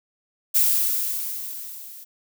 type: noise with level ramp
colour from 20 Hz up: violet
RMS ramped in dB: -17 to -42 dBFS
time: 0.54-2.05 s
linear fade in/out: 20 ms
effects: none